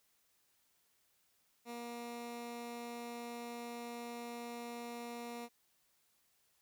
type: tone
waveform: 15% pulse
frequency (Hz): 237.3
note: A#3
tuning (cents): +31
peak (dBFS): -37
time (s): 1.65-5.49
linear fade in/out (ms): 50
effects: white hiss -75 dBFS RMS until 6.61 s